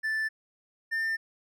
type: tone pair in turn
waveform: triangle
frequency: 1760 / 1799.1 Hz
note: A6 / A6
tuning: 0 / +38 cents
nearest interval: unison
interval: 38 cents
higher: second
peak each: -25 dBFS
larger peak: neither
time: 0.03-0.29 / 0.91-1.17 s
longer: neither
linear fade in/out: 20 ms
effects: none